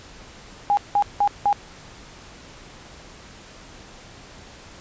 sine tone bursts, 816 Hz, G#5, 31 cents flat, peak -15 dBFS, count 4, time 0.7-1.528 s, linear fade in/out 0 ms, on 72 ms, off 180 ms, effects pink hiss -44 dBFS RMS until 4.8 s + resampled to 16000 Hz

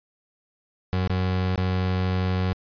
30% pulse tone with dropouts, 92.5 Hz, F#2, in tune, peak -19 dBFS, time 0.93-2.53 s, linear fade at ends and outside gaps 0 ms, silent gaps 1.075-1.097 / 1.558-1.578 s, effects resampled to 11025 Hz

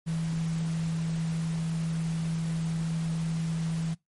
sine tone in noise, 163.3 Hz, E3, 16 cents flat, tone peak -27 dBFS, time 0.06-3.95 s, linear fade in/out 20 ms, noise pink, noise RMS -44 dBFS, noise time 0.06-3.95 s, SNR +14 dB, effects noise-tail reverb RT60 0.2 s tail -24 dB re dry + MP3 48 kbps

